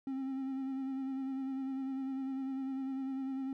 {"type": "tone with vibrato", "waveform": "triangle", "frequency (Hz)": 266.8, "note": "C4", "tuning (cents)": 34, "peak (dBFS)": -33, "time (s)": [0.07, 3.53], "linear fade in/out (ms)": 2, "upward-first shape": "sine", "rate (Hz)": 10, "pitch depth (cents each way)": 30, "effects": []}